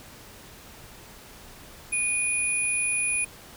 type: tone pair together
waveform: sine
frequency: 2460 / 9840 Hz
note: D#7 / D#9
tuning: -20 / -20 cents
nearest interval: 2 octaves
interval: 2400 cents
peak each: -26 dBFS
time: 1.92-3.25 s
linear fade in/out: 10 ms
effects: pink hiss -47 dBFS RMS until 3.56 s